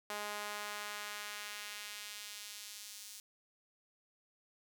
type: tone with high-pass filter sweep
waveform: sawtooth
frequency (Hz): 207.7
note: G#3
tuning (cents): 0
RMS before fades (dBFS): -45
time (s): 0.1-3.2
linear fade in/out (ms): 2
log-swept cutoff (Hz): 730 to 5800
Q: 0.86
effects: none